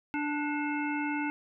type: harmonic tone with a mistuned harmonic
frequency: 293.7 Hz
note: D4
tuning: in tune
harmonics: 1 / 3 / 5 / 7 / 9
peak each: -31 / -36 / -38 / -39 / -41 dBFS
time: 0.14-1.3 s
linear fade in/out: 0 ms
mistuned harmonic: 7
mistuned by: +76 cents
effects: none